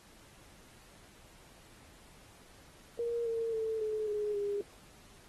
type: tone with pitch steps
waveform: sine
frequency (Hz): 470 / 456.6 / 443.6 / 431 / 418.7 / 406.8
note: A#4 / A#4 / A4 / A4 / G#4 / G#4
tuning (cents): +14 / -36 / +14 / -36 / +14 / -36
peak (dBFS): -31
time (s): 2.99-4.61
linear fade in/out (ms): 2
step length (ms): 270
effects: pink hiss -59 dBFS RMS until 5.28 s + AAC 32 kbps